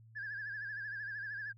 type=tone with vibrato; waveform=sine; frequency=1661.2 Hz; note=G#6; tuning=in tune; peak=-38 dBFS; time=0.15-1.53 s; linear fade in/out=20 ms; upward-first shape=sine; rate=13 Hz; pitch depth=84 cents each way; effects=tanh soft clip ceiling -35 dBFS + added 112 Hz sine -56 dBFS peak until 1.57 s